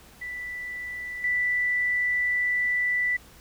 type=tone with level steps; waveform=sine; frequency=1975.5 Hz; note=B6; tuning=in tune; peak=-32 / -22 dBFS; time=0.21-3.17 s; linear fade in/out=10 ms; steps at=1.24 s; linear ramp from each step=2 ms; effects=added 60 Hz sine -55 dBFS peak until 3.4 s + pink hiss -52 dBFS RMS until 3.4 s